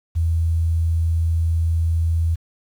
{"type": "tone", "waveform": "sine", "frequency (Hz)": 82.41, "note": "E2", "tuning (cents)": 0, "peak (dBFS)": -16, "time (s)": [0.15, 2.36], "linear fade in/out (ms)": 20, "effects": ["8-bit"]}